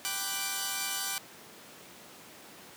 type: chord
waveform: 5% pulse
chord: G major seventh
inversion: none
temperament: equal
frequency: 784 / 987.8 / 1174.7 / 1480 Hz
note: G5 / B5 / D6 / F#6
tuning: 0 / 0 / 0 / 0 cents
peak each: -25 / -29 / -25 / -25 dBFS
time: 0.05-1.18 s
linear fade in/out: 0 ms
effects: pink hiss -50 dBFS RMS until 2.76 s + high-pass 200 Hz 12 dB/octave